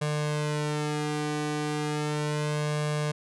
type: tone with flanger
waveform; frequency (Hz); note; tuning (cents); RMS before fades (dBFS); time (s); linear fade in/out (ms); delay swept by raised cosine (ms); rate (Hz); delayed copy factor
sawtooth; 150; D3; +37; -29; 0.01-3.12; 10; 1.8 to 2.61; 0.35; +0.95
effects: resampled to 24000 Hz